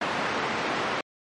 white band-pass noise, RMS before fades -28 dBFS, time 0.01-1.01 s, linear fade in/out 5 ms, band 160 to 1700 Hz, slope 12 dB/octave, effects low-pass 7000 Hz 12 dB/octave + MP3 48 kbps

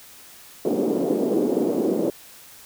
white band-pass noise, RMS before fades -22 dBFS, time 0.65-2.1 s, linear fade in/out 2 ms, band 230 to 440 Hz, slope 24 dB/octave, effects white hiss -46 dBFS RMS until 2.65 s

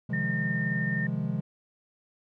triangle chord, F minor seventh, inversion second, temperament equal with one note detuned, 131.65 / 155.56 / 174.61 / 207.7 Hz, C3 / Eb3 / F3 / Ab3, +11 / 0 / 0 / 0 cents, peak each -31 dBFS, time 0.09-1.41 s, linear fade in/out 10 ms
sine tone, 1818 Hz, A#6, 44 cents flat, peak -30 dBFS, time 0.13-1.07 s, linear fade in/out 5 ms
effects none

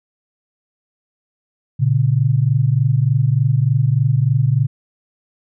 sine tone pair together, 117.45 / 140.8 Hz, A#2 / C#3, +13 / +27 cents, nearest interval minor third, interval 314 cents, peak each -15 dBFS, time 1.79-4.67 s, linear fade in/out 20 ms, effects none

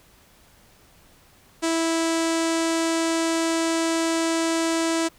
sawtooth tone with low-pass filter, 328.4 Hz, E4, 6 cents flat, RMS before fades -23 dBFS, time 1.62-5.09 s, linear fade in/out 20 ms, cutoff 8000 Hz, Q 2.1, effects pink hiss -55 dBFS RMS until 5.18 s

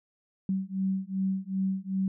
sine beating tone pair, 190 / 192.6 Hz, F#3 / G3, +46 / -30 cents, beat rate 2.6 Hz, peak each -30 dBFS, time 0.49-2.08 s, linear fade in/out 2 ms, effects none

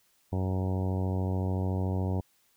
harmonic tone, 93.7 Hz, F#2, 22 cents sharp, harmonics 1 / 2 / 3 / 4 / 5 / 6 / 7 / 8 / 9 / 10, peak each -28 / -34 / -38 / -40 / -42 / -44 / -45 / -46 / -47 / -48 dBFS, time 0.32-2.21 s, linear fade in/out 10 ms, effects white hiss -68 dBFS RMS until 2.56 s

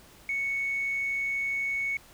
triangle tone with tanh clipping, 2217 Hz, C#7, in tune, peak -27 dBFS, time 0.29-1.97 s, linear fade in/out 2 ms, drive 4 dB, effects pink hiss -54 dBFS RMS until 2.13 s

